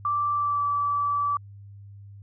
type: tone with pitch glide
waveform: sine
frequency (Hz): 1170 to 1155.2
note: D6 to D6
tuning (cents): -7 to -29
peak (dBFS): -22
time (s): 0.05-1.37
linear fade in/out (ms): 2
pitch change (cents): -22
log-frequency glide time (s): 0.35-0.64
effects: added 100 Hz sine -42 dBFS peak until 2.22 s